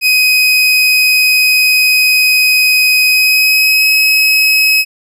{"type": "tone with pitch glide", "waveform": "30% pulse", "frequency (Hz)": [2514, 2556], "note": ["D#7", "D#7"], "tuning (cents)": [17, 46], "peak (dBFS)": -4, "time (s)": [0.01, 4.85], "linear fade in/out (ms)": 50, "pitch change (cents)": 29, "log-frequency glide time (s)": [3.07, 3.88], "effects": []}